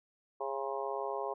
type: harmonic tone with a mistuned harmonic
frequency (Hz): 136.8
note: C#3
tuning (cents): -23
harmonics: 3 / 4 / 5 / 6 / 7 / 8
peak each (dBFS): -39 / -40 / -41 / -42 / -42 / -43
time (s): 0.4-1.34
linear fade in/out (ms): 10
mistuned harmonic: 8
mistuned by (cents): -48
effects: none